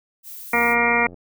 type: noise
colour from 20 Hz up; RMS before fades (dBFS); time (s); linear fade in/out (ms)
violet; -37; 0.23-0.76; 50
type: harmonic tone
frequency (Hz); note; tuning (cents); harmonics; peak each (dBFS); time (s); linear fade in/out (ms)
236.6; A#3; +26; 1 / 2 / 3 / 4 / 5 / 6 / 8 / 9 / 10; -27 / -25 / -26 / -24 / -28 / -26 / -23 / -23 / -23; 0.53-1.07; 5
type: click train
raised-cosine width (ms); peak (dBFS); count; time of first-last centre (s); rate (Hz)
2; -29; 54; 0.54-1.143; 87.9
effects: none